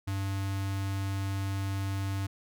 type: tone with notch filter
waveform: square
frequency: 97.7 Hz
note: G2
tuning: 5 cents flat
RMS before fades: -32 dBFS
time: 0.07-2.27 s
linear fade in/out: 10 ms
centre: 520 Hz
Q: 1.8
effects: none